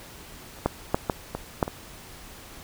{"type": "clicks", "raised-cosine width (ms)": 1, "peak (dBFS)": [-30, -7, -6, -8, -15, -6, -17], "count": 7, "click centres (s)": [0.587, 0.66, 0.945, 1.098, 1.35, 1.628, 1.679], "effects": ["pink hiss -45 dBFS RMS until 2.63 s"]}